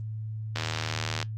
click train, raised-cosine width 0.2 ms, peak -12 dBFS, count 54, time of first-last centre 0.56-1.228 s, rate 79.4 Hz, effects added 109 Hz sine -32 dBFS peak until 1.37 s + Opus 32 kbps

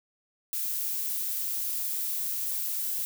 violet noise, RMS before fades -31 dBFS, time 0.53-3.05 s, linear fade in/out 0 ms, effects none

